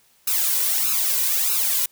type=noise with flanger; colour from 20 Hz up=blue; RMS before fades=-21 dBFS; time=0.27-1.86 s; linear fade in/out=5 ms; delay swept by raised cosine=0.76 to 2.06 ms; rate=1.6 Hz; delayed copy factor=+0.9; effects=white hiss -59 dBFS RMS until 1.91 s